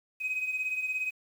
sine beating tone pair, 2520 / 2537 Hz, D#7 / D#7, +21 / +33 cents, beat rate 17 Hz, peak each -29 / -35 dBFS, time 0.2-1.11 s, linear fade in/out 20 ms, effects tanh soft clip ceiling -25 dBFS + 9-bit

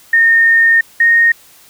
sine tone pair in turn, 1832 / 1854.4 Hz, A#6 / A#6, -31 / -10 cents, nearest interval unison, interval 21 cents, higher second, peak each -6 dBFS, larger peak neither, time 0.13-0.81 / 1-1.32 s, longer first, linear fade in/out 5 ms, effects white hiss -44 dBFS RMS until 1.69 s

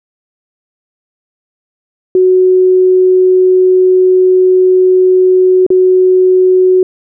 sine tone with dropouts, 370 Hz, F#4, in tune, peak -4 dBFS, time 2.15-6.83 s, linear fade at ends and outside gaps 2 ms, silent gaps 5.665-5.703 s, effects none

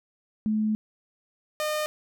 sine / sawtooth tone pair in turn, 215.4 / 609.2 Hz, A3 / D#5, -37 / -37 cents, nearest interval octave + tritone, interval 1800 cents, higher second, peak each -22 dBFS, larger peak neither, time 0.46-0.75 / 1.6-1.86 s, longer first, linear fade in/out 0 ms, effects none

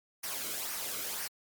white noise with flanger, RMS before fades -37 dBFS, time 0.23-1.28 s, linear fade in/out 10 ms, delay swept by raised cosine 0.26 to 1.14 ms, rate 2 Hz, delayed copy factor -0.55, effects MP3 96 kbps

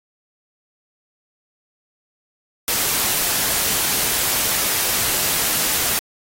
white noise, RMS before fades -20 dBFS, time 2.68-5.99 s, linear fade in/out 0 ms, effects AAC 48 kbps

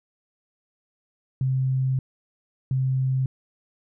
sine tone bursts at uneven times, 131.3 Hz, C3, 6 cents sharp, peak -20 dBFS, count 2, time 1.41-1.99 / 2.71-3.26 s, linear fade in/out 2 ms, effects none

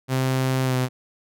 sawtooth tone with pitch glide, 130.81 to 127.75 Hz, C3 to C3, 0 to -41 cents, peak -16 dBFS, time 0.08-0.89 s, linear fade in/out 50 ms, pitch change -41 cents, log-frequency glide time 0.64-0.76 s, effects none

